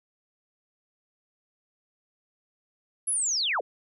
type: linear sweep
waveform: sine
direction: down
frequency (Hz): 11100 to 333.9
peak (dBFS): -24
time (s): 3.07-3.61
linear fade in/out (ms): 10
effects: none